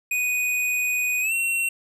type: tone with pitch glide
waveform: square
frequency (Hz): 2484 to 2725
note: D#7 to F7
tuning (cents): -3 to -43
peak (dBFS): -22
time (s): 0.11-1.69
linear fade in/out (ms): 5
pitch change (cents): +160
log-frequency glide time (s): 1.21-1.33
effects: none